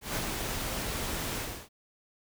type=noise with ADSR envelope; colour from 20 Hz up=pink; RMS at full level=-31 dBFS; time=0.01-1.69 s; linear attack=150 ms; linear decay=48 ms; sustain=-3 dB; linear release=310 ms; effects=none